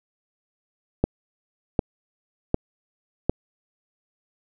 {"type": "click train", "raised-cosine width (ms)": 2, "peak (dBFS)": -5, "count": 4, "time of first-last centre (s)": [1.04, 3.296], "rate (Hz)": 1.33, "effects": []}